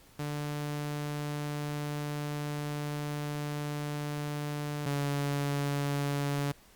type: tone pair in turn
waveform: sawtooth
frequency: 147.2 / 142.6 Hz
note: D3 / C#3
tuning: +4 / +49 cents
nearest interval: minor second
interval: 55 cents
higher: first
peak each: -29 / -25 dBFS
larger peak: second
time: 0.19-4.86 / 4.86-6.52 s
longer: first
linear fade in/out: 5 ms
effects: pink hiss -59 dBFS RMS until 6.75 s + Opus 48 kbps